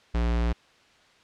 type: tone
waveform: square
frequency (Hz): 58.3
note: A#1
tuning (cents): +1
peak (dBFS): -23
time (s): 0.14-0.53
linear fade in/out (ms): 10
effects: white hiss -58 dBFS RMS until 1.23 s + low-pass 4000 Hz 12 dB/octave